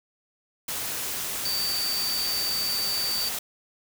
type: tone in noise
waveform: sine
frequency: 4605 Hz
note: D8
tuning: 35 cents flat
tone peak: -26 dBFS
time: 1.45-3.29 s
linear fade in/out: 5 ms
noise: white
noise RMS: -31 dBFS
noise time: 0.68-3.39 s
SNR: +2 dB
effects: none

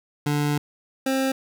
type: tone pair in turn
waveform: 25% pulse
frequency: 146.83 / 266 Hz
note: D3 / C4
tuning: 0 / +29 cents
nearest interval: minor seventh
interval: 1029 cents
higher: second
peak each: -17 dBFS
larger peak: neither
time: 0.26-0.58 / 1.06-1.32 s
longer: first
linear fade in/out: 5 ms
effects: none

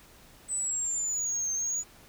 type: exponential two-way sweep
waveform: sine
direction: down then up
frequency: 8100 to 6300 to 6900 Hz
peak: -26 dBFS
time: 0.48-1.84 s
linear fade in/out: 50 ms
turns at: 1.53 s
effects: tanh soft clip ceiling -26 dBFS + pink hiss -55 dBFS RMS until 2.08 s

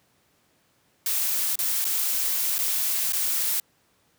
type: noise with dropouts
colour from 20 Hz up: blue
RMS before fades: -25 dBFS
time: 1.06-3.6 s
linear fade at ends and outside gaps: 2 ms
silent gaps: 1.556-1.589 / 1.844-1.851 / 2.582-2.588 / 3.123-3.132 s
effects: pink hiss -65 dBFS RMS until 4.18 s + high-pass 100 Hz 12 dB/octave

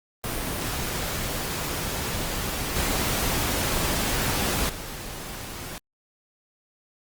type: noise with level steps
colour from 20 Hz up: pink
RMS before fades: -29 / -25 / -36 dBFS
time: 0.24-5.78 s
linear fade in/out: 0 ms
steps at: 2.76 / 4.69 s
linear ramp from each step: 2 ms
effects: Opus 32 kbps

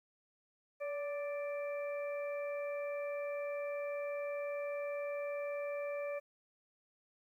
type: harmonic tone with a mistuned harmonic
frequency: 587.3 Hz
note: D5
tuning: in tune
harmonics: 1 / 2 / 3 / 4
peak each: -37 / -50 / -53 / -49 dBFS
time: 0.8-6.2 s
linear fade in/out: 20 ms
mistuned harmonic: 1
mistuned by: -39 cents
effects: 12-bit

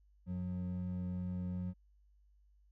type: tone pair together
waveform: triangle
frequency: 91 / 180.74 Hz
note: F#2 / F#3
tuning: -28 / -40 cents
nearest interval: octave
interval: 1188 cents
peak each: -38 / -35 dBFS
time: 0.26-1.74 s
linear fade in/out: 50 ms
effects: tanh soft clip ceiling -30 dBFS + added 50 Hz sine -64 dBFS peak until 2.71 s

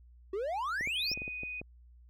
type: exponential sweep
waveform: triangle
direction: up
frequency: 368 to 5660 Hz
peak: -30 dBFS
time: 0.33-1.14 s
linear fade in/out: 5 ms
type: clicks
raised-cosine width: 2 ms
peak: -30 dBFS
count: 8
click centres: 0.81 / 0.874 / 1.116 / 1.175 / 1.219 / 1.279 / 1.434 / 1.615 s
type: tone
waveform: sine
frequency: 2489 Hz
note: D#7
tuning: in tune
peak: -37 dBFS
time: 0.95-1.61 s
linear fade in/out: 10 ms
effects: added 60 Hz sine -54 dBFS peak until 2.09 s

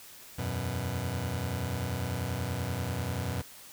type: chord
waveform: sawtooth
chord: E suspended second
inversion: none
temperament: just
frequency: 82.41 / 92.71 / 123.61 Hz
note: E2 / F#2 / B2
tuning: 0 / +4 / +2 cents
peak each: -35 / -30 / -30 dBFS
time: 0.38-3.42 s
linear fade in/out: 10 ms
effects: white hiss -50 dBFS RMS until 3.72 s

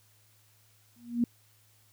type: tone with exponential growth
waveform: sine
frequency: 237.6 Hz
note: A#3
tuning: 33 cents sharp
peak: -20 dBFS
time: 0.96-1.24 s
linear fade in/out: 2 ms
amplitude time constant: 60 ms
effects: added 106 Hz sine -65 dBFS peak until 1.92 s + white hiss -65 dBFS RMS until 1.92 s

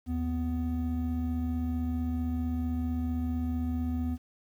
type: tone pair together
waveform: triangle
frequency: 77.78 / 248.9 Hz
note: D#2 / B3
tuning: 0 / +14 cents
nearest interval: octave + minor sixth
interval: 2014 cents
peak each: -29 / -29 dBFS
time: 0.06-4.18 s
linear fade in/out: 50 ms
effects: 10-bit

